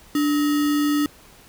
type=tone with sample-and-hold; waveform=sine; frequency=293.7 Hz; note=D4; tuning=in tune; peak=-17 dBFS; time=0.15-1.06 s; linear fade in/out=2 ms; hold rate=1575 Hz; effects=pink hiss -49 dBFS RMS until 1.48 s